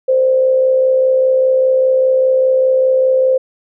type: tone with amplitude modulation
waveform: sine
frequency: 520 Hz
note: C5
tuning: 11 cents flat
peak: -7 dBFS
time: 0.08-3.38 s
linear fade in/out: 10 ms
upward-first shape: sine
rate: 65 Hz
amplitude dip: 40%
effects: none